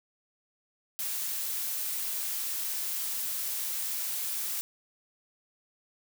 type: noise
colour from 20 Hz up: blue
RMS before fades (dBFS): -33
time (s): 0.99-4.61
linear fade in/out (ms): 0
effects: none